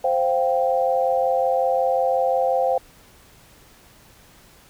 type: chord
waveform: sine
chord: C suspended fourth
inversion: none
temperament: equal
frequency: 523.3 / 698.5 / 784 Hz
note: C5 / F5 / G5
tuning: 0 / 0 / 0 cents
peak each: -20 / -23 / -23 dBFS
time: 0.04-2.78 s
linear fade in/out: 5 ms
effects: pink hiss -51 dBFS RMS until 4.69 s